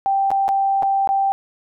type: tone with dropouts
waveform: sine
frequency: 784 Hz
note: G5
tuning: in tune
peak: -15 dBFS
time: 0.06-1.32 s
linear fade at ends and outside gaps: 0 ms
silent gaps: 0.305-0.315 / 0.481-0.489 / 0.824-0.831 / 1.074-1.09 s
effects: none